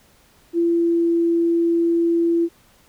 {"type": "tone with pitch glide", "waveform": "sine", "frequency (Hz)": [339.3, 337.2], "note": ["F4", "E4"], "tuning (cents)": [-50, 39], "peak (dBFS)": -15, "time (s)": [0.53, 2.49], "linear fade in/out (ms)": 50, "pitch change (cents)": -11, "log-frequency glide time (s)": [0.63, 1.1], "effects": ["pink hiss -55 dBFS RMS until 2.88 s"]}